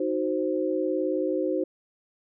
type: chord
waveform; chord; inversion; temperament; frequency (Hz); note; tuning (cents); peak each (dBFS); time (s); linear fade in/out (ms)
sine; C diminished; first; equal; 311.1 / 370 / 523.3; Eb4 / Gb4 / C5; 0 / 0 / 0; -28; 0-1.64; 5
effects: none